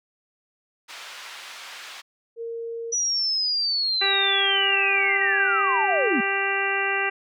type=band-pass noise; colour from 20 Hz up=white; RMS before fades=-40 dBFS; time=0.88-2.02 s; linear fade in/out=20 ms; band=890 to 3600 Hz; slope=12 dB/octave
type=tone; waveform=sine; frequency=461.8 Hz; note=A#4; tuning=16 cents flat; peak=-29 dBFS; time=2.36-2.95 s; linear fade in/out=50 ms
type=linear sweep; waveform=sine; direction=down; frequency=5910 to 200 Hz; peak=-21 dBFS; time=2.92-6.21 s; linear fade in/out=10 ms
type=harmonic tone; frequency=393.3 Hz; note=G4; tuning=6 cents sharp; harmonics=1 / 2 / 3 / 4 / 5 / 6 / 7; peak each=-30 / -30 / -32 / -28 / -27 / -31 / -29 dBFS; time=4.01-7.1 s; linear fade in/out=10 ms
effects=none

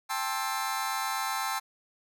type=chord; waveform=sawtooth; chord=A minor seventh; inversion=third; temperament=just; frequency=792 / 880 / 1056 / 1320 Hz; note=G5 / A5 / C6 / E6; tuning=+18 / 0 / +16 / +2 cents; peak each=-31 dBFS; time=0.09-1.6 s; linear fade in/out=20 ms; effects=none

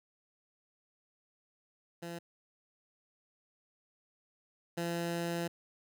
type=tone pair in turn; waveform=15% pulse; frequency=170.4 / 170.4 Hz; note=F3 / F3; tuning=-42 / -42 cents; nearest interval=unison; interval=0 cents; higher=neither; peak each=-34 / -27 dBFS; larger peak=second; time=2.02-2.19 / 4.77-5.48 s; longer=second; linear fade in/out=10 ms; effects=none

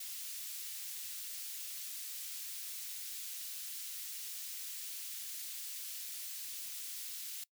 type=high-pass noise; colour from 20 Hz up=white; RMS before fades=-44 dBFS; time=0-7.44 s; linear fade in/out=5 ms; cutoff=2900 Hz; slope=12 dB/octave; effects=noise-tail reverb RT60 0.1 s tail -22 dB re dry

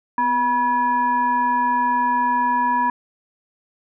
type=tone with frequency modulation; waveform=sine; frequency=972 Hz; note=B5; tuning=28 cents flat; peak=-16 dBFS; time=0.18-2.9 s; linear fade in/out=2 ms; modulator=722 Hz; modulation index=0.55; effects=none

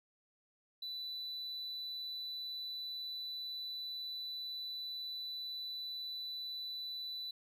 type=tone; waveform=triangle; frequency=3981 Hz; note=B7; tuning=13 cents sharp; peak=-38 dBFS; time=0.82-7.31 s; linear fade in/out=5 ms; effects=tanh soft clip ceiling -34 dBFS

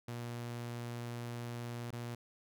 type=tone with dropouts; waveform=sawtooth; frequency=119.3 Hz; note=A#2; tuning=41 cents sharp; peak=-36 dBFS; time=0.08-2.15 s; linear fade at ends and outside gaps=5 ms; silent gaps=1.908-1.927 s; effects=none

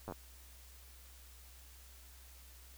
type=slowing click train; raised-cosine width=1 ms; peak=-29 dBFS; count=5; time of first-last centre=0.08-0.122 s; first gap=9 ms; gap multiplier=1.11; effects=added 63 Hz sine -56 dBFS peak until 2.77 s + white hiss -60 dBFS RMS until 2.77 s

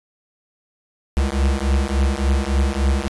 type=beating tone pair; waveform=square; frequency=66.4 / 69.9 Hz; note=C2 / C#2; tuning=+26 / +15 cents; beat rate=3.5 Hz; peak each=-20 dBFS; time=1.17-3.08 s; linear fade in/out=0 ms; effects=resampled to 24000 Hz

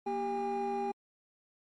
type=tone cluster; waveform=triangle; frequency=235.3 / 393.4 / 811 Hz; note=A#3 / G4 / G#5; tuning=+16 / +6 / -41 cents; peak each=-37 / -32 / -31 dBFS; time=0.06-0.92 s; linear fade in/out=10 ms; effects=tanh soft clip ceiling -25 dBFS + MP3 48 kbps

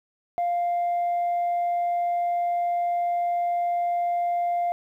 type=tone; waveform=sine; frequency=698.5 Hz; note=F5; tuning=in tune; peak=-20 dBFS; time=0.38-4.72 s; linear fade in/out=0 ms; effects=tanh soft clip ceiling -20 dBFS + 10-bit

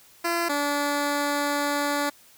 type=tone pair in turn; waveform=10% pulse; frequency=340.7 / 288.5 Hz; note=F4 / D4; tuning=-43 / -31 cents; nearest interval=minor third; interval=288 cents; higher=first; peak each=-15 dBFS; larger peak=neither; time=0.24-0.49 / 0.49-2.1 s; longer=second; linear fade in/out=10 ms; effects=white hiss -54 dBFS RMS until 2.37 s

